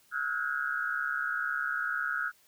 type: tone cluster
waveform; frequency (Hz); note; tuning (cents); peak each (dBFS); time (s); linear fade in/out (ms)
sine; 1294 / 1436 / 1496 / 1636; E6 / F6 / F#6 / G#6; -32 / +48 / +19 / -26; -37 / -32 / -36 / -37; 0.11-2.32; 50
effects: white hiss -64 dBFS RMS until 2.47 s